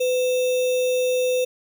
sine tone with sample-and-hold, 504 Hz, B4, 35 cents sharp, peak -18 dBFS, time 0-1.45 s, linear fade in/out 10 ms, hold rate 3150 Hz, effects none

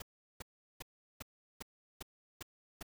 pink noise bursts, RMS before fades -44 dBFS, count 8, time 0-2.828 s, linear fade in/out 5 ms, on 21 ms, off 380 ms, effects none

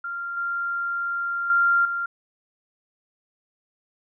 sine tone with level steps, 1389 Hz, F6, 10 cents flat, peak -28 / -24 / -16 / -24 dBFS, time 0.04-2.06 s, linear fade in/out 5 ms, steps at 0.37 / 1.5 / 1.85 s, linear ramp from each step 2 ms, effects none

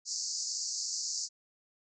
white band-pass noise, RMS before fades -36 dBFS, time 0.05-1.29 s, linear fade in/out 50 ms, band 4500 to 7300 Hz, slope 96 dB/octave, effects none

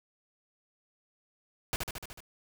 pink noise with echo, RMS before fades -31 dBFS, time 1.73-1.76 s, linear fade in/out 0 ms, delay 74 ms, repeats 6, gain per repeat -3 dB, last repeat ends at 2.204 s, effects none

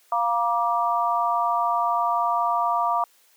sine chord, Bb major, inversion second, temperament equal with one note detuned, 698.5 / 950.8 / 1174.7 Hz, F5 / Bb5 / D6, 0 / +34 / 0 cents, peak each -24 dBFS, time 0.12-3.04 s, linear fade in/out 2 ms, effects white hiss -59 dBFS RMS until 3.36 s + high-pass 400 Hz 12 dB/octave

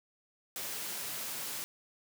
white high-pass noise, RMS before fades -39 dBFS, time 0.56-1.64 s, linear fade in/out 0 ms, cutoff 110 Hz, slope 24 dB/octave, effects none

